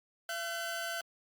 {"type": "tone pair together", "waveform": "sawtooth", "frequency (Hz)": [678, 1522.1], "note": ["E5", "F#6"], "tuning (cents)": [49, 49], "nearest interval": "octave + major second", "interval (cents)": 1400, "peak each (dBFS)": [-35, -34], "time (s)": [0.29, 1.01], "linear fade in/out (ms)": 2, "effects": ["Opus 48 kbps"]}